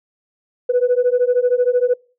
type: beating tone pair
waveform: sine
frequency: 487.8 / 500.8 Hz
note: B4 / B4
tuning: -21 / +24 cents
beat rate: 13 Hz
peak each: -15 dBFS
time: 0.69-1.94 s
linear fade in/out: 10 ms
effects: noise-tail reverb RT60 0.4 s tail -25 dB re dry + tanh soft clip ceiling -8 dBFS